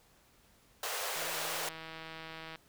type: high-pass noise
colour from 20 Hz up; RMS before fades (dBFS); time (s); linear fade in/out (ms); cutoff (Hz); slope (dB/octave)
pink; -37; 0.83-1.69; 2; 440; 48
type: click train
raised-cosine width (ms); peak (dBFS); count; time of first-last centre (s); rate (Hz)
0.3; -29; 226; 1.16-2.558; 161
effects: pink hiss -65 dBFS RMS until 2.68 s